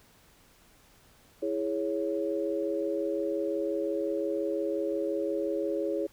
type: chord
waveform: sine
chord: C# minor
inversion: first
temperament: equal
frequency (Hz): 329.6 / 415.3 / 554.4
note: E4 / G#4 / C#5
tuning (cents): 0 / 0 / 0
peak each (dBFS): -32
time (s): 1.42-6.07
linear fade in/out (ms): 10
effects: pink hiss -60 dBFS RMS until 6.12 s